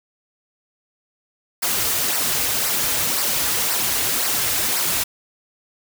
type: noise with flanger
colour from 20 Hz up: white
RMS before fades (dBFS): -21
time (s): 1.62-5.04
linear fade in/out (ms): 10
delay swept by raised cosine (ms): 0.29 to 5.49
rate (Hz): 1.9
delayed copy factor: -0.6
effects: none